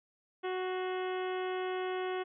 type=harmonic tone with a mistuned harmonic; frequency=370 Hz; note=F#4; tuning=in tune; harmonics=1 / 2 / 3 / 4 / 5 / 6 / 7 / 8 / 9; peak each=-34 / -40 / -44 / -46 / -48 / -50 / -51 / -52 / -53 dBFS; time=0.43-2.24 s; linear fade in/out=20 ms; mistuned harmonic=6; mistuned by=-69 cents; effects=none